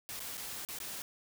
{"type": "noise with dropouts", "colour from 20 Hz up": "white", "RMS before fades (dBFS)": -42, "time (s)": [0.09, 1.02], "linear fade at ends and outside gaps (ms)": 0, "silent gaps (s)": [[0.195, 0.203], [0.371, 0.377], [0.65, 0.687], [0.787, 0.802]], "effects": []}